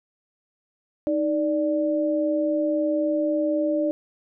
sine tone pair together, 311.1 / 587.3 Hz, D#4 / D5, 0 / 0 cents, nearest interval major seventh, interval 1100 cents, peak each -23 dBFS, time 1.07-3.91 s, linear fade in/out 0 ms, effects none

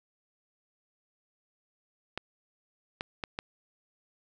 clicks, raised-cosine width 0.3 ms, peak -17 dBFS, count 4, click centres 2.176 / 3.009 / 3.238 / 3.389 s, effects none

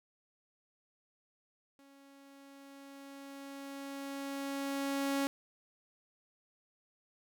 sawtooth tone with level ramp, 276.7 Hz, C#4, 3 cents flat, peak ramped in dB -55 to -26 dBFS, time 1.79-5.27 s, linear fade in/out 0 ms, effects none

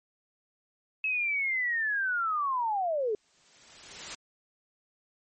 sine linear sweep, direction down, 2595 to 403 Hz, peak -26 dBFS, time 1.04-3.15 s, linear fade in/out 2 ms
white noise with exponential growth, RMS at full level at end -36 dBFS, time 3-4.15 s, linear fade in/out 5 ms, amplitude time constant 250 ms
effects low-pass 10000 Hz 12 dB/octave + MP3 32 kbps

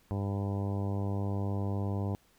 harmonic tone, 99.6 Hz, G2, 28 cents sharp, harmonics 1 / 2 / 3 / 4 / 5 / 6 / 7 / 8 / 9 / 10, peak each -31 / -37 / -41 / -43 / -45 / -47 / -48 / -49 / -50 / -51 dBFS, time 0.11-2.15 s, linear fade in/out 0 ms, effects pink hiss -66 dBFS RMS until 2.38 s

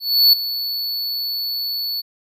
square tone with ADSR envelope, 4439 Hz, C#8, 2 cents sharp, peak -8 dBFS, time 0-2.02 s, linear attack 330 ms, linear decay 6 ms, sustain -14 dB, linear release 24 ms, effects none

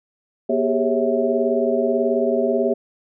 sine tone cluster, 240.7 / 391.2 / 409.6 / 549 / 655 Hz, B3 / G4 / G#4 / C#5 / E5, -44 / -4 / -24 / -17 / -11 cents, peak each -23 dBFS, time 0.49-2.74 s, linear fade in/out 10 ms, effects none

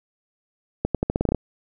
accelerating click train, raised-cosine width 2 ms, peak -7 dBFS, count 10, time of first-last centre 0.85-1.347 s, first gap 97 ms, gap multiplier 0.85, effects none

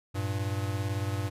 square beating tone pair, 98 / 116 Hz, G2 / A#2, 0 / -8 cents, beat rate 18 Hz, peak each -31 / -35 dBFS, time 0.14-1.3 s, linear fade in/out 20 ms, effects resampled to 32000 Hz

